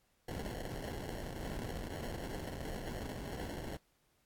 pink noise with sample-and-hold, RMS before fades -42 dBFS, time 0.28-3.77 s, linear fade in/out 5 ms, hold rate 1225 Hz, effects pink hiss -75 dBFS RMS until 4.25 s + AAC 64 kbps

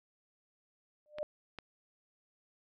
sine tone with exponential growth, 600 Hz, D5, 37 cents sharp, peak -30 dBFS, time 1.06-1.23 s, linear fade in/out 0 ms, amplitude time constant 35 ms
clicks, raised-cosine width 0.3 ms, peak -28 dBFS, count 2, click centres 1.185 / 1.587 s
effects none

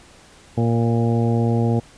harmonic tone with a mistuned harmonic, 116.54 Hz, A#2, in tune, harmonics 1 / 2 / 3 / 4 / 5 / 6 / 7, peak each -18 / -21 / -27 / -26 / -33 / -32 / -32 dBFS, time 0.57-1.8 s, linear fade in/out 10 ms, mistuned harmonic 5, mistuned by -23 cents, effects pink hiss -48 dBFS RMS until 1.97 s + resampled to 22050 Hz

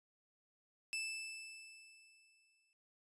sawtooth tone with exponential decay, 2637 Hz, E7, in tune, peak -34 dBFS, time 0.93-2.73 s, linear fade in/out 0 ms, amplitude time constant 390 ms, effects resampled to 24000 Hz

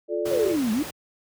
sine chord, D minor, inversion first, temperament equal with one note detuned, 349.2 / 434.4 / 587.3 Hz, F4 / A4 / D5, 0 / -22 / 0 cents, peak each -28 dBFS, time 0.08-0.57 s, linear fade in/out 50 ms
pink noise, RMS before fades -35 dBFS, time 0.25-0.91 s, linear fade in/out 10 ms
sine exponential two-way sweep, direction down then up, 569 to 207.7 to 323.6 Hz, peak -21 dBFS, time 0.31-0.83 s, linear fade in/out 5 ms, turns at 0.72 s
effects high-pass 100 Hz 12 dB/octave

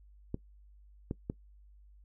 clicks, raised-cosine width 3 ms, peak -21 dBFS, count 3, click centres 0.344 / 1.111 / 1.299 s, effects noise-tail reverb RT60 0.1 s tail -20 dB re dry + added 50 Hz sine -55 dBFS peak until 2.04 s

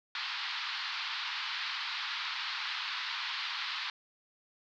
white band-pass noise, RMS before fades -37 dBFS, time 0.15-3.9 s, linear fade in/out 2 ms, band 920 to 4500 Hz, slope 48 dB/octave, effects none

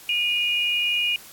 sine tone pair together, 2455 / 2864 Hz, D#7 / F7, -24 / +43 cents, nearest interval minor third, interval 267 cents, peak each -23 dBFS, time 0.09-1.16 s, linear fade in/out 2 ms, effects white hiss -45 dBFS RMS until 1.32 s + AAC 64 kbps

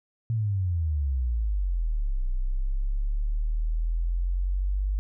sine exponential two-way sweep, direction down then up, 116.54 to 30.87 to 50.2 Hz, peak -23 dBFS, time 0.3-4.99 s, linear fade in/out 0 ms, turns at 2.25 s, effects none

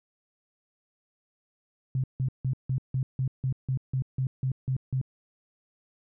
sine tone bursts, 130.81 Hz, C3, in tune, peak -24 dBFS, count 13, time 1.95-5.014 s, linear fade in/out 2 ms, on 88 ms, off 160 ms, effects none

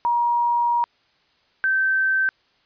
sine tone pair in turn, 951 / 1550.1 Hz, A#5 / G6, +34 / -20 cents, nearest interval minor sixth, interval 846 cents, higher second, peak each -17 dBFS, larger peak neither, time 0.05-0.84 / 1.64-2.29 s, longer first, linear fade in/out 0 ms, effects white hiss -62 dBFS RMS until 2.65 s + resampled to 11025 Hz

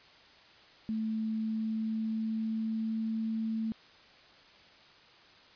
sine tone with pitch glide, 220 to 222.4 Hz, A3 to A3, 0 to +19 cents, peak -30 dBFS, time 0.89-3.72 s, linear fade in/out 0 ms, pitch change +19 cents, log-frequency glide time 1.38-3.17 s, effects white hiss -57 dBFS RMS until 5.55 s + resampled to 11025 Hz

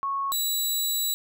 sine / 15% pulse tone pair in turn, 1102 / 3927 Hz, C#6 / B7, -11 / -11 cents, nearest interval octave + minor seventh, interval 2200 cents, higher second, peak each -25 / -17 dBFS, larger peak second, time 0.03-0.32 / 0.32-1.14 s, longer second, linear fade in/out 0 ms, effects none

